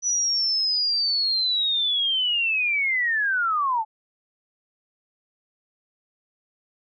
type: linear sweep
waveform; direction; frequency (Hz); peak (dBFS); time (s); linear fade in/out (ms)
sine; down; 5950 to 845; -20; 0.02-3.85; 50
effects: none